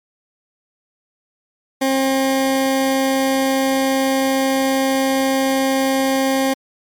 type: tone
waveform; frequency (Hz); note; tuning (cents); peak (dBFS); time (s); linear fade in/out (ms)
20% pulse; 267.4; C4; +38; -10; 1.81-6.54; 10
effects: MP3 96 kbps